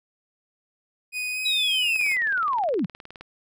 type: tone with pitch glide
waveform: 40% pulse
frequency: 2489 to 2519 Hz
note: D#7 to D#7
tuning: 0 to +21 cents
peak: -26 dBFS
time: 1.12-2.17 s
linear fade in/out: 50 ms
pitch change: +21 cents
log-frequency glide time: 1.32-1.39 s
type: linear sweep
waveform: sine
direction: down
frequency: 3949 to 143.3 Hz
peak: -21 dBFS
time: 1.45-2.86 s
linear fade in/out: 10 ms
type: click train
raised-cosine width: 0.3 ms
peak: -25 dBFS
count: 25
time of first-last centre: 1.96-3.21 s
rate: 19.2 Hz
effects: none